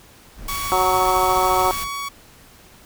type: noise with tremolo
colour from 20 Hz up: brown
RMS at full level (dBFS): -33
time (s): 0.36-1.89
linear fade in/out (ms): 50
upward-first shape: sine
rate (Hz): 14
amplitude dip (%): 35
type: tone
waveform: sawtooth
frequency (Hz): 1124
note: C#6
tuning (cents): +24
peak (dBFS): -22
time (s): 0.48-2.09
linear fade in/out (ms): 10
type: high-pass noise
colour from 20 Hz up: white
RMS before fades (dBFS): -31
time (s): 0.48-1.84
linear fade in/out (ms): 2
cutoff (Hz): 640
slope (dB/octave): 48
type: harmonic tone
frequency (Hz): 185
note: F#3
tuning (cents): 0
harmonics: 2 / 3 / 4 / 5 / 6 / 7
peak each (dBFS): -24 / -26 / -21 / -21 / -24 / -24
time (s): 0.72-1.71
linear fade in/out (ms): 0
effects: pink hiss -48 dBFS RMS until 2.85 s